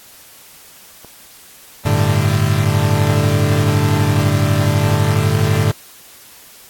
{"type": "clicks", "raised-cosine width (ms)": 1, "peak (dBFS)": -25, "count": 3, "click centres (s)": [1.047, 2.395, 2.6]}
{"type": "chord", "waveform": "40% pulse", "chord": "G suspended second", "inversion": "none", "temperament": "equal", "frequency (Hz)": [98, 110, 146.83], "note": ["G2", "A2", "D3"], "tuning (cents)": [0, 0, 0], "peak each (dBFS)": -16, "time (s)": [1.85, 5.72], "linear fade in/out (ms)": 10}
{"effects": ["white hiss -42 dBFS RMS until 6.69 s", "AAC 64 kbps"]}